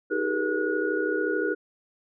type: tone cluster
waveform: sine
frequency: 315.2 / 387.1 / 420.3 / 478.7 / 1453 Hz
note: D#4 / G4 / G#4 / A#4 / F#6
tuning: +23 / -22 / +21 / +46 / -32 cents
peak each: -30 dBFS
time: 0.1-1.55 s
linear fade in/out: 20 ms
effects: none